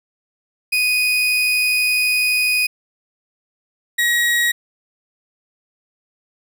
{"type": "tone pair in turn", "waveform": "35% pulse", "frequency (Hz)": [2489, 1902], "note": ["D#7", "A#6"], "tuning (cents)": [0, 34], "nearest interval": "perfect fourth", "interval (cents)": 466, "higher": "first", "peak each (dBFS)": -13, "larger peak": "neither", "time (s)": [[0.72, 2.67], [3.98, 4.52]], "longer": "first", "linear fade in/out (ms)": 10, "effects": []}